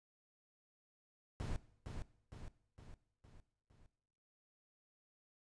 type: noise with echo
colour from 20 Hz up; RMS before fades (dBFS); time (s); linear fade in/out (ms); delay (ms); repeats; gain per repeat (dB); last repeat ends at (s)
brown; -40; 1.4-1.56; 0; 460; 5; -5; 3.86
effects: noise-tail reverb RT60 0.8 s tail -19 dB re dry + resampled to 22050 Hz